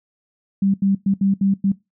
sine tone bursts at uneven times, 196 Hz, G3, in tune, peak -14 dBFS, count 6, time 0.62-0.74 / 0.82-0.95 / 1.06-1.14 / 1.21-1.34 / 1.41-1.54 / 1.64-1.72 s, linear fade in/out 5 ms, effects noise-tail reverb RT60 0.2 s tail -20 dB re dry

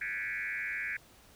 sine tone with frequency modulation, 1966 Hz, B6, 8 cents flat, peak -33 dBFS, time 0.01-0.97 s, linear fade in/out 5 ms, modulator 100 Hz, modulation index 4, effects pink hiss -59 dBFS RMS until 1.35 s

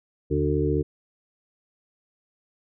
harmonic tone with a mistuned harmonic, 74.6 Hz, D2, 28 cents sharp, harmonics 1 / 2 / 4 / 5 / 6, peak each -27 / -27 / -27 / -27 / -27 dBFS, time 0.3-0.83 s, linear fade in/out 20 ms, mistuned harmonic 1, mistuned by +95 cents, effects none

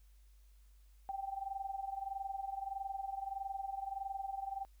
sine tone with amplitude modulation, 782 Hz, G5, 4 cents flat, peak -35 dBFS, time 1.09-4.65 s, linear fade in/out 0 ms, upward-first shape sine, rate 21.6 Hz, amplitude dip 80%, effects added 50 Hz sine -59 dBFS peak until 4.8 s + white hiss -75 dBFS RMS until 4.8 s

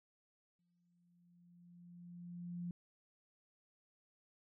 sine tone with exponential growth, 174.61 Hz, F3, in tune, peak -39 dBFS, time 0.59-2.71 s, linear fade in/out 2 ms, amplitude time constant 460 ms, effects none

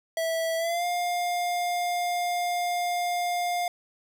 square tone with pitch glide, 655 to 706.1 Hz, E5 to F5, -11 to +19 cents, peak -26 dBFS, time 0.17-3.68 s, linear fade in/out 2 ms, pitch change +130 cents, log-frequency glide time 0.57-0.85 s, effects none

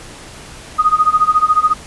sine tone with tremolo, 1244.5 Hz, D#6, in tune, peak -6 dBFS, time 0.78-1.74 s, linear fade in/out 20 ms, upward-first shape sine, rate 14 Hz, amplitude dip 90%, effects pink hiss -35 dBFS RMS until 1.86 s + resampled to 24000 Hz

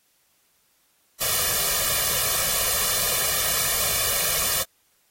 white noise with comb filter, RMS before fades -23 dBFS, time 1.2-4.64 s, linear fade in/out 20 ms, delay 1.7 ms, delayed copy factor +1, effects white hiss -65 dBFS RMS until 5.1 s + AAC 48 kbps

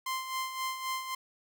sawtooth tone with tremolo, 1044 Hz, C6, 4 cents flat, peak -27 dBFS, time 0.06-1.15 s, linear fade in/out 5 ms, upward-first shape sine, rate 3.8 Hz, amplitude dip 60%, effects none

